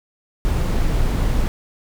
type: noise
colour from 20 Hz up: brown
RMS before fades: -18 dBFS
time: 0.45-1.48 s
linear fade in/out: 0 ms
effects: none